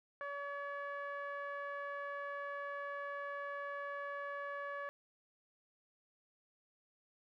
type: tone with low-pass filter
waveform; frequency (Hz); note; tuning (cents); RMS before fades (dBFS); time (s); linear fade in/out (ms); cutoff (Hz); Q
sawtooth; 568; C#5; +42; -43; 0.21-4.89; 0; 1500; 8.3
effects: none